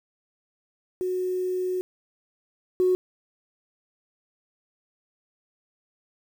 sine tone pair in turn, 367.3 / 367.3 Hz, F#4 / F#4, -13 / -13 cents, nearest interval unison, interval 0 cents, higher neither, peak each -24 / -17 dBFS, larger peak second, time 1.01-1.81 / 2.8-2.95 s, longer first, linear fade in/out 0 ms, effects tanh soft clip ceiling -13 dBFS + 8-bit

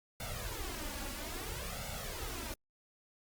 pink noise with flanger, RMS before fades -41 dBFS, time 0.2-2.54 s, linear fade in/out 2 ms, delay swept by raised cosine 1.4 to 3.6 ms, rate 0.6 Hz, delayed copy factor +0.85, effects Opus 48 kbps

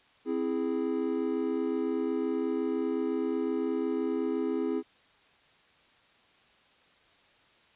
triangle chord, C augmented, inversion none, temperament equal, 261.6 / 329.6 / 415.3 Hz, C4 / E4 / G#4, 0 / 0 / 0 cents, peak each -30 dBFS, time 0.25-4.83 s, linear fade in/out 50 ms, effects white hiss -62 dBFS RMS until 7.75 s + resampled to 8000 Hz

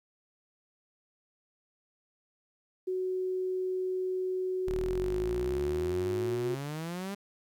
sine tone with pitch glide, 371.1 to 363.3 Hz, F#4 to F#4, +5 to -32 cents, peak -29 dBFS, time 2.87-6.55 s, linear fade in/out 10 ms, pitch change -37 cents, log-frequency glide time 4.78-5.23 s
sawtooth exponential sweep, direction up, 36.59 to 203.5 Hz, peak -31 dBFS, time 4.67-7.15 s, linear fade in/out 10 ms
effects 11-bit

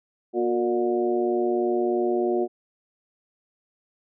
harmonic tone with a mistuned harmonic, 120 Hz, B2, 49 cents flat, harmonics 2 / 3 / 4 / 5 / 6, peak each -30 / -22 / -32 / -31 / -31 dBFS, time 0.33-2.48 s, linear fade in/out 50 ms, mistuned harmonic 4, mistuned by -62 cents, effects none

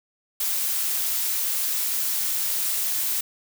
blue noise, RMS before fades -25 dBFS, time 0.4-3.21 s, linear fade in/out 5 ms, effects none

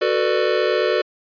square chord, B minor seventh, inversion second, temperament just, 370.4 / 444.5 / 493.9 / 592.7 Hz, F#4 / A4 / B4 / D5, +2 / +18 / 0 / +16 cents, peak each -23 dBFS, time 0.01-1.02 s, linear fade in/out 10 ms, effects resampled to 11025 Hz

